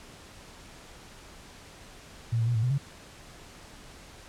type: tone with pitch steps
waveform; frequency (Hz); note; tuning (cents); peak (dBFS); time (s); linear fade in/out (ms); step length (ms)
sine; 115.6 / 114 / 120 / 110.3 / 124.6 / 139.4; A#2 / A#2 / B2 / A2 / B2 / C#3; -14 / -38 / -49 / +5 / +16 / +10; -23; 2.32-2.782; 10; 77
effects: pink hiss -49 dBFS RMS until 4.28 s + low-pass 9000 Hz 12 dB/octave